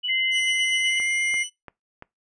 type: tone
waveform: sine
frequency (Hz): 2960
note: F#7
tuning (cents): 0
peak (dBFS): -24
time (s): 0.03-1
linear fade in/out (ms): 20
type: tone with pitch glide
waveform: sine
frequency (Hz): 2070 to 2110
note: C7 to C7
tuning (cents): -19 to +14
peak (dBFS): -22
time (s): 0.08-1.44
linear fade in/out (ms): 20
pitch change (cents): +33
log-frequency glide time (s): 0.81-1.12
type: tone with vibrato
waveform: 15% pulse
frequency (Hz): 2960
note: F#7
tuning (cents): 0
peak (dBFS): -22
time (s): 0.31-1.5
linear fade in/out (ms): 50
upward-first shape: sine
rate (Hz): 8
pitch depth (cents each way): 8
type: click train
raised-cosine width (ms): 0.5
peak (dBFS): -24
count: 4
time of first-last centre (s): 1-2.024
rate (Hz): 2.93
effects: noise-tail reverb RT60 0.2 s tail -23 dB re dry + resampled to 22050 Hz